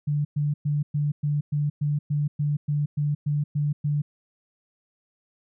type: tone bursts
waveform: sine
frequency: 146.83 Hz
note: D3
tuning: in tune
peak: -21 dBFS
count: 14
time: 0.07-4.02 s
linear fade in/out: 10 ms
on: 180 ms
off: 110 ms
effects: none